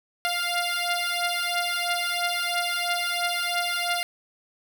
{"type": "beating tone pair", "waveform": "10% pulse", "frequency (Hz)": [698.5, 701.5], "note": ["F5", "F5"], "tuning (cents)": [0, 8], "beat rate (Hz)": 3, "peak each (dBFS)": -19, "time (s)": [0.25, 4.03], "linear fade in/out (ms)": 0, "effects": []}